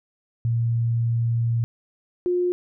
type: tone pair in turn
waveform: sine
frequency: 116.5 / 356.9 Hz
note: A#2 / F4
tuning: -1 / +38 cents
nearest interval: octave + perfect fifth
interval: 1939 cents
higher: second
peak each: -19 dBFS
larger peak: neither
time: 0.45-1.64 / 2.26-2.52 s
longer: first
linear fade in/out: 0 ms
effects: none